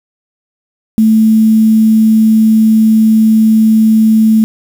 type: tone with quantisation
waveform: sine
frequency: 220 Hz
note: A3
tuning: in tune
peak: -4 dBFS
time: 0.98-4.44 s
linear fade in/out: 0 ms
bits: 5
effects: none